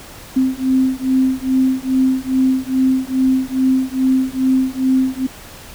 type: beating tone pair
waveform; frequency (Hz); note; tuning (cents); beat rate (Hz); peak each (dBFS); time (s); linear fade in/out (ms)
sine; 260 / 262.4; C4 / C4; -11 / +5; 2.4; -16 / -16; 0.36-5.27; 10
effects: pink hiss -37 dBFS RMS until 5.74 s